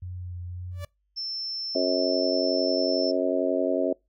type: tone with vibrato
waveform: sine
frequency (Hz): 89.3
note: F2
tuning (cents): +39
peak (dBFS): -33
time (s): 0.02-0.85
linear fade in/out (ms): 5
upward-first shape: sine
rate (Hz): 1.9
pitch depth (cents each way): 20
type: tone with exponential growth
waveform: sawtooth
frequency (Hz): 580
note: D5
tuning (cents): -22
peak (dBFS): -31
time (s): 0.71-0.85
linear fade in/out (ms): 5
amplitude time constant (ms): 29
type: tone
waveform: sine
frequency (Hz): 5340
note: E8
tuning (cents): +22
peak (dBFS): -29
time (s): 1.16-3.12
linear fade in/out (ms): 20
type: harmonic tone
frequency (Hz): 91.1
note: F#2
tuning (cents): -26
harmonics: 3 / 4 / 5 / 6 / 7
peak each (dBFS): -28 / -29 / -31 / -28 / -27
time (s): 1.75-3.93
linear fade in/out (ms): 5
effects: noise-tail reverb RT60 0.2 s tail -25 dB re dry + added 50 Hz sine -70 dBFS peak until 4.08 s